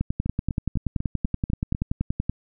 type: two click trains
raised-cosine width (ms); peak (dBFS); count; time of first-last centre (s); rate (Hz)
5; -15 / -11; 7 / 25; 0.26-1.749 / 0.01-2.296; 4.03 / 10.5
effects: none